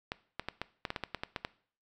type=clicks; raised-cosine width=0.3 ms; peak=-18 dBFS; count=12; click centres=0.119 / 0.396 / 0.486 / 0.616 / 0.852 / 0.904 / 0.962 / 1.037 / 1.147 / 1.235 / 1.362 / 1.449 s; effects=noise-tail reverb RT60 0.5 s tail -19 dB re dry